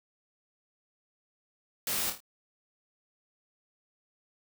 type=noise with echo; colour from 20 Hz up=white; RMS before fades=-32 dBFS; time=1.87-2.1 s; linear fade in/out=2 ms; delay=26 ms; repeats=4; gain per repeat=-6 dB; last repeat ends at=2.204 s; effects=none